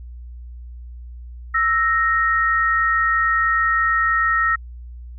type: tone pair together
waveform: sine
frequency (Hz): 1318.5 / 1864.7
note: E6 / A#6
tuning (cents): 0 / 0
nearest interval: tritone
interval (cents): 600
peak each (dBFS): -18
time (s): 1.54-4.56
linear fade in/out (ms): 10
effects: added 60 Hz sine -33 dBFS peak until 5.18 s